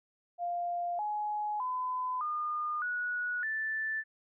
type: tone with pitch steps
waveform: sine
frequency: 698.5 / 840.3 / 1010.9 / 1216.2 / 1463.1 / 1760.1 Hz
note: F5 / G#5 / B5 / D#6 / F#6 / A6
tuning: 0 / +20 / +40 / -40 / -20 / 0 cents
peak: -31 dBFS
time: 0.38-4.04 s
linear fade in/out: 50 ms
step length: 610 ms
effects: none